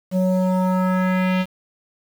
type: tone with low-pass filter sweep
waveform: square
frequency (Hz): 185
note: F#3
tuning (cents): 0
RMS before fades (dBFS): -19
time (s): 0.11-1.46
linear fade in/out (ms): 50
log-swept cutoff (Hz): 470 to 3100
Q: 2
effects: 7-bit